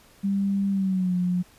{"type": "tone with pitch glide", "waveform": "sine", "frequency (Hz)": [197.7, 179.21], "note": ["G3", "F3"], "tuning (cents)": [15, 45], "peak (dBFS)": -21, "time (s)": [0.23, 1.43], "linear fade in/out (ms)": 20, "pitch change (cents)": -170, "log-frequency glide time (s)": [0.7, 1.15], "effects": ["pink hiss -55 dBFS RMS until 1.58 s", "resampled to 32000 Hz"]}